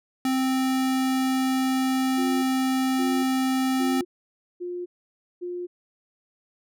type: tone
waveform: square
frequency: 261.6 Hz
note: C4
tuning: in tune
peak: -22 dBFS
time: 0.25-4.01 s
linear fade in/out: 2 ms
type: tone bursts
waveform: sine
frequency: 354.7 Hz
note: F4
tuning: 27 cents sharp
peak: -29 dBFS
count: 5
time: 2.17-5.67 s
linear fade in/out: 20 ms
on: 260 ms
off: 550 ms
effects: none